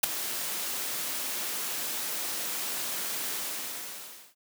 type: noise with ADSR envelope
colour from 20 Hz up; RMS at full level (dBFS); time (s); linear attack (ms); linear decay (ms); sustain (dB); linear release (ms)
white; -19; 0.03-4.35; 9; 7; -14; 1000
effects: high-pass 200 Hz 12 dB/octave